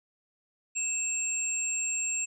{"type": "tone pair together", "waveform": "sine", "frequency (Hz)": [2637, 7459], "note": ["E7", "A#8"], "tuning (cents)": [0, 0], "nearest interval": "octave + tritone", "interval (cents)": 1800, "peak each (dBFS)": [-34, -29], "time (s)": [0.75, 2.26], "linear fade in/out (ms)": 20, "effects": []}